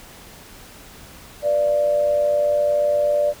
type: tone with amplitude modulation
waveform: sine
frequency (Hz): 588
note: D5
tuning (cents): +2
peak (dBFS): -13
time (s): 1.42-3.34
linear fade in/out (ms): 50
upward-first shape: sine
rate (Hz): 100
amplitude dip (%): 55
effects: pink hiss -43 dBFS RMS until 3.4 s